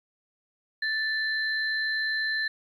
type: tone pair together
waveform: sine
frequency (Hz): 1760 / 4086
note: A6 / C8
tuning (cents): 0 / -42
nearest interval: octave + minor third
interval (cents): 1458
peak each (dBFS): -26 / -33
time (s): 0.82-2.48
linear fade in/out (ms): 5
effects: 10-bit